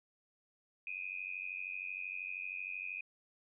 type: tone with amplitude modulation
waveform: sine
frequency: 2489 Hz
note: D#7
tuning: in tune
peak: -35 dBFS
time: 0.87-3.01 s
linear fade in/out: 2 ms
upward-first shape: sine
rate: 92.9 Hz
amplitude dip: 100%
effects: none

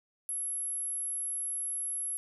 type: tone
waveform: sine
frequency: 11175 Hz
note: F9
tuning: in tune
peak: -32 dBFS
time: 0.29-2.17 s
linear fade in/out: 0 ms
effects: none

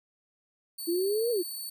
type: tone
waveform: 5% pulse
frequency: 4483 Hz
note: C#8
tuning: 19 cents sharp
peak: -29 dBFS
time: 0.78-1.7 s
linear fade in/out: 10 ms
type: exponential two-way sweep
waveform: sine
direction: up then down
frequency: 329.6 to 490 to 329.6 Hz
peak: -25 dBFS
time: 0.87-1.43 s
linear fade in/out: 20 ms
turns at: 1.31 s
effects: none

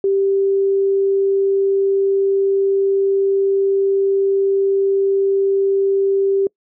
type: tone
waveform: sine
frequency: 392 Hz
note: G4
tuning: in tune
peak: -13 dBFS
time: 0.04-6.47 s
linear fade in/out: 2 ms
effects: noise-tail reverb RT60 0.1 s tail -26 dB re dry

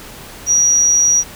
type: tone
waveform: sine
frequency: 5770 Hz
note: F#8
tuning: 44 cents flat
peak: -9 dBFS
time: 0.46-1.24 s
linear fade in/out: 50 ms
effects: pink hiss -35 dBFS RMS until 1.35 s

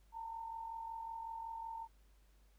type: tone with amplitude modulation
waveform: sine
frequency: 908 Hz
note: A#5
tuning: 46 cents flat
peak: -40 dBFS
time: 0.12-1.88 s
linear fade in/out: 50 ms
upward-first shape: sine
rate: 45.4 Hz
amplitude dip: 55%
effects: added 50 Hz sine -64 dBFS peak until 2.58 s + pink hiss -75 dBFS RMS until 2.58 s

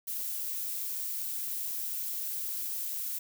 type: noise with amplitude modulation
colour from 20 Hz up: violet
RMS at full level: -34 dBFS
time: 0.07-3.19 s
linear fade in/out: 10 ms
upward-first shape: sine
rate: 172 Hz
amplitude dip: 25%
effects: none

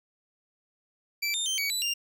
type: tone with pitch steps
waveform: 25% pulse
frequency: 2329 / 3630 / 3119 / 2257 / 3967 / 2795 Hz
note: D7 / A#7 / G7 / C#7 / B7 / F7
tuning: -15 / -47 / -9 / +31 / +7 / +1 cents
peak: -23 dBFS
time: 1.22-1.94 s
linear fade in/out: 10 ms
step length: 120 ms
effects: none

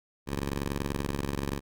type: ring-modulated tone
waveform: 10% pulse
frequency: 69.9 Hz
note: C#2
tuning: 15 cents sharp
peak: -19 dBFS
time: 0.26-1.61 s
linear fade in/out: 50 ms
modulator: 24.5 Hz
effects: none

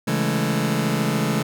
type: chord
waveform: sawtooth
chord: A major seventh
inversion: first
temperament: just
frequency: 137.5 / 165 / 206.2 / 220 Hz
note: C#3 / E3 / G#3 / A3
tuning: -14 / +2 / -12 / 0 cents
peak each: -21 dBFS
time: 0.07-1.43 s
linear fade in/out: 10 ms
effects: none

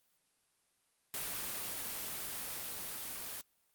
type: noise with level ramp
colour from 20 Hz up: white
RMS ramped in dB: -39 to -43 dBFS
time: 1.14-3.41 s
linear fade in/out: 0 ms
effects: white hiss -75 dBFS RMS until 3.74 s + Opus 32 kbps

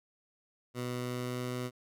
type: tone with pitch glide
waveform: 15% pulse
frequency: 123.47 to 124.69 Hz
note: B2 to B2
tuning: 0 to +17 cents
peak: -28 dBFS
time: 0.74-1.71 s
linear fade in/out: 50 ms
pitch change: +17 cents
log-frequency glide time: 0.9-1.48 s
effects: none

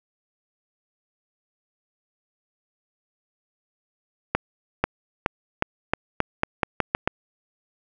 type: accelerating click train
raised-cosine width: 0.5 ms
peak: -4 dBFS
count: 11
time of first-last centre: 4.35-7.075 s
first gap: 490 ms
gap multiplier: 0.86
effects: none

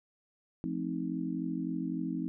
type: chord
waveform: sine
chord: F dominant seventh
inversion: none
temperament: just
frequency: 174.61 / 218.3 / 261.9 / 314.3 Hz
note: F3 / A3 / C4 / Eb4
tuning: 0 / -13 / +2 / +18 cents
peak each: -37 / -40 / -36 / -37 dBFS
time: 0.64-2.28 s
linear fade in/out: 0 ms
effects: none

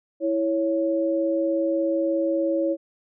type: tone pair together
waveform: sine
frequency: 328.9 / 554.4 Hz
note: E4 / C#5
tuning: -4 / 0 cents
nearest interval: major sixth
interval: 904 cents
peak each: -23 dBFS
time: 0.2-2.77 s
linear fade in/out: 50 ms
effects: none

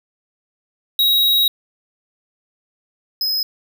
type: tone pair in turn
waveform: square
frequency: 3820 / 5089 Hz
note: A#7 / D#8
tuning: +42 / +38 cents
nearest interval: perfect fourth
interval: 496 cents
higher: second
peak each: -13 / -18 dBFS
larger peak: first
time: 0.99-1.48 / 3.21-3.43 s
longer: first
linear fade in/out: 2 ms
effects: 8-bit

